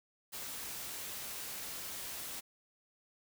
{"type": "noise", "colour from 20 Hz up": "white", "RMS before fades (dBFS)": -43, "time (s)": [0.32, 2.41], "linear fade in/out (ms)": 20, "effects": []}